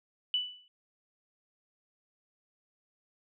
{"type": "tone with exponential decay", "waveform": "sine", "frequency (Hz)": 2974, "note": "F#7", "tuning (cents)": 8, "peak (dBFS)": -24, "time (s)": [0.34, 0.68], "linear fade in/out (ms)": 1, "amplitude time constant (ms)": 73, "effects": []}